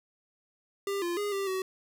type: tone with pitch steps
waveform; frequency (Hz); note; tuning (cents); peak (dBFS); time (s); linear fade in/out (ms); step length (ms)
square; 397.9 / 346.6 / 411.2 / 393.6 / 377.2; G4 / F4 / G#4 / G4 / F#4; +26 / -13 / -17 / +7 / +33; -30; 0.87-1.62; 2; 150
effects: none